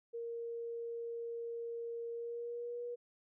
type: tone with pitch glide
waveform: sine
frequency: 466.2 to 481.2 Hz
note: A#4 to B4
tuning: 0 to -45 cents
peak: -39 dBFS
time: 0.13-2.96 s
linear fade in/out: 20 ms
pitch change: +55 cents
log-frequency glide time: 2.11-2.84 s
effects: none